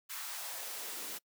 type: noise with high-pass filter sweep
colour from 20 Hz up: white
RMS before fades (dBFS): -42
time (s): 0.09-1.19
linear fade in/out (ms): 20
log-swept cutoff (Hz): 1300 to 230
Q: 1.5
effects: noise-tail reverb RT60 0.1 s tail -25 dB re dry